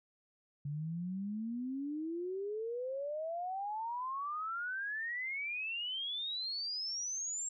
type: exponential sweep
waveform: sine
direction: up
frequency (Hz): 141.4 to 7600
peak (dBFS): -36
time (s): 0.65-7.49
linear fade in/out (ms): 5
effects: none